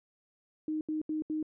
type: tone bursts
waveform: sine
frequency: 310 Hz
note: D#4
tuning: 6 cents flat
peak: -30 dBFS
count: 4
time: 0.68-1.428 s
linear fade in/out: 2 ms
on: 130 ms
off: 76 ms
effects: none